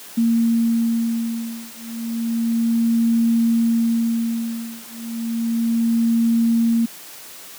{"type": "beating tone pair", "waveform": "sine", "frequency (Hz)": [230, 230.32], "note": ["A#3", "A#3"], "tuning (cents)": [-23, -21], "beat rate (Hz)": 0.32, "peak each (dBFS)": -19, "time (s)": [0.17, 6.86], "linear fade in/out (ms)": 10, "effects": ["white hiss -39 dBFS RMS until 7.58 s", "high-pass 150 Hz 12 dB/octave"]}